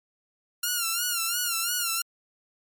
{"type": "tone with vibrato", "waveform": "5% pulse", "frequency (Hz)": 1396.9, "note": "F6", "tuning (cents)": 0, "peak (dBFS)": -14, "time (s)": [0.63, 2.02], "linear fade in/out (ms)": 5, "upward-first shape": "sine", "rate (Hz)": 2.9, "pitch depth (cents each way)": 84, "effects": ["MP3 96 kbps"]}